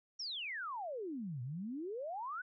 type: exponential two-way sweep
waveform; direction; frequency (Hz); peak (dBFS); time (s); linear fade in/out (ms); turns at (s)
sine; down then up; 5770 to 117.3 to 1535; -39; 0.19-2.42; 10; 1.42
effects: none